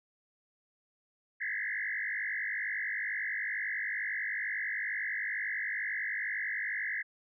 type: tone with frequency modulation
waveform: sine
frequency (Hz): 1864.7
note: A#6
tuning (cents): 0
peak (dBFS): -32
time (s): 1.4-7.03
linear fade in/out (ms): 20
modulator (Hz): 51.1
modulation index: 4.6
effects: none